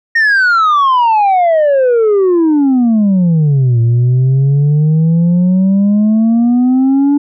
sine exponential two-way sweep, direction down then up, 1864.7 to 115.1 to 289.9 Hz, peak -4 dBFS, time 0.15-7.18 s, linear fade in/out 10 ms, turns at 3.8 s, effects tanh soft clip ceiling -6 dBFS

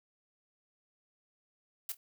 blue noise with echo, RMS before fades -37 dBFS, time 1.89-1.92 s, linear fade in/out 2 ms, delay 25 ms, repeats 2, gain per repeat -14 dB, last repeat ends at 1.97 s, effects none

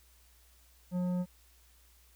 sine tone with tanh clipping, 179.7 Hz, F3, 50 cents sharp, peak -31 dBFS, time 0.91-1.26 s, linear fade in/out 50 ms, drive 10 dB, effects added 60 Hz sine -62 dBFS peak until 2.15 s + white hiss -65 dBFS RMS until 2.15 s

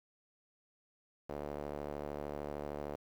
sawtooth tone with band-pass filter, 73.2 Hz, D2, 5 cents flat, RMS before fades -42 dBFS, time 1.29-2.96 s, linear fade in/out 5 ms, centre 550 Hz, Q 1.6, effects 10-bit

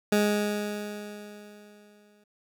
20% pulse tone with exponential decay, 207.8 Hz, G#3, 1 cent sharp, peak -15 dBFS, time 0.12-2.24 s, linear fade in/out 5 ms, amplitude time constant 460 ms, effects none

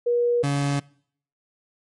sine / 30% pulse tone pair in turn, 479.9 / 141.69 Hz, B4 / C#3, -50 / +38 cents, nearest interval octave + major sixth, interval 2112 cents, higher first, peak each -18 dBFS, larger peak neither, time 0.06-0.43 / 0.43-0.8 s, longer neither, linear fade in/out 10 ms, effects noise-tail reverb RT60 0.6 s tail -24 dB re dry + MP3 48 kbps

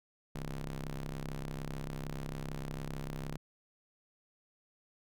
sawtooth ring-modulated tone, 66.7 Hz, C2, 34 cents sharp, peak -31 dBFS, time 0.35-3.37 s, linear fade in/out 5 ms, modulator 84.6 Hz, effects none

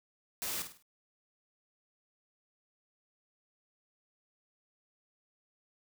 white noise with echo, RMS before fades -37 dBFS, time 0.42-0.62 s, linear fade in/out 0 ms, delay 51 ms, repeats 4, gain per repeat -8 dB, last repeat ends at 0.824 s, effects none

